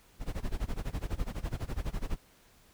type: noise with tremolo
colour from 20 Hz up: brown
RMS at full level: -31 dBFS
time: 0.19-2.18 s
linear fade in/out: 50 ms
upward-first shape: sine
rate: 12 Hz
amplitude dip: 95%
effects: pink hiss -62 dBFS RMS until 2.73 s